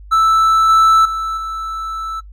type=tone with level steps; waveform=triangle; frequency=1318.5 Hz; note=E6; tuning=in tune; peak=-7 / -5 / -16 / -19 dBFS; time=0.11-2.21 s; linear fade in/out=20 ms; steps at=0.69 / 1.05 / 1.37 s; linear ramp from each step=5 ms; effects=noise-tail reverb RT60 0.1 s tail -17 dB re dry + added 50 Hz sine -34 dBFS peak until 2.32 s